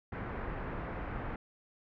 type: low-pass noise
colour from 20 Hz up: pink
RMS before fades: -39 dBFS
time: 0.12-1.36 s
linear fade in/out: 5 ms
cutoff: 1900 Hz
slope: 24 dB/octave
effects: none